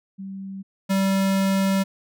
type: tone pair in turn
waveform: sine / square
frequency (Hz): 193.7 / 193.7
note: G3 / G3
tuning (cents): -20 / -20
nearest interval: unison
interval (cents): 0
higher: neither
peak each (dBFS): -31 / -19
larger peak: second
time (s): 0.18-0.63 / 0.89-1.84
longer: second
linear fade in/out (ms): 20
effects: none